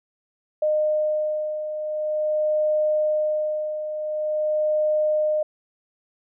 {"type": "beating tone pair", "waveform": "sine", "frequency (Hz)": [611, 611.46], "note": ["D#5", "D#5"], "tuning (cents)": [-32, -30], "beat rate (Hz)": 0.46, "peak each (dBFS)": [-28, -21], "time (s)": [0.62, 5.43], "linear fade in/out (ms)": 5, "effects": []}